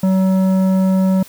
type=tone with tanh clipping; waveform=triangle; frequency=189 Hz; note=F#3; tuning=37 cents sharp; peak=-13 dBFS; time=0.03-1.23 s; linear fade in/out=5 ms; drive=15 dB; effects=white hiss -42 dBFS RMS until 1.28 s

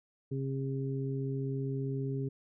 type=harmonic tone; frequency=135.2 Hz; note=C#3; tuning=43 cents flat; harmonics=1 / 2 / 3; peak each=-33 / -39 / -39 dBFS; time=0.31-2.29 s; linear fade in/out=10 ms; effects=none

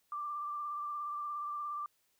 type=tone with vibrato; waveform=sine; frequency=1179 Hz; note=D6; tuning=6 cents sharp; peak=-36 dBFS; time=0.12-1.86 s; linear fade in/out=2 ms; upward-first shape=sine; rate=17 Hz; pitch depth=24 cents each way; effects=white hiss -75 dBFS RMS until 2.19 s

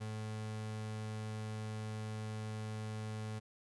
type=tone; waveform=35% pulse; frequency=108.3 Hz; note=A2; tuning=27 cents flat; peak=-38 dBFS; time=0-3.4 s; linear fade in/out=20 ms; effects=resampled to 24000 Hz

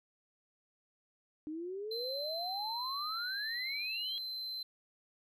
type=exponential sweep; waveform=sine; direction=up; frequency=299.6 to 3322 Hz; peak=-38 dBFS; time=1.47-4.18 s; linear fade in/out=0 ms
type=tone; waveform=triangle; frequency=4081 Hz; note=C8; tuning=44 cents flat; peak=-37 dBFS; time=1.91-4.63 s; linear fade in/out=5 ms
effects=none

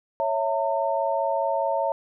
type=chord; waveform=sine; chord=A# diminished; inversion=first; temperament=equal with one note detuned; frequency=554.4 / 659.3 / 908.4 Hz; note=C#5 / E5 / A#5; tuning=0 / 0 / -45 cents; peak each=-26 dBFS; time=0.2-1.92 s; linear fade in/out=0 ms; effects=none

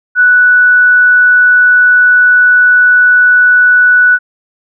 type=tone; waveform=sine; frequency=1480 Hz; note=F#6; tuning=in tune; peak=-3 dBFS; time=0.15-4.19 s; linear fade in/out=50 ms; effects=none

